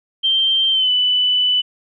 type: tone with pitch glide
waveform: sine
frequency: 3144 to 2988 Hz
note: G7 to F#7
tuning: +4 to +16 cents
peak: -13 dBFS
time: 0.23-1.62 s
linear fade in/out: 20 ms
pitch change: -88 cents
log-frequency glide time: 0.71-0.91 s
effects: none